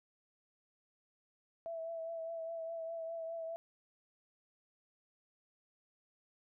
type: tone with vibrato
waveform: sine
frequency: 659.3 Hz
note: E5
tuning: in tune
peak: -39 dBFS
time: 1.66-3.56 s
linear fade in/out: 0 ms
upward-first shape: triangle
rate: 4.9 Hz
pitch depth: 32 cents each way
effects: none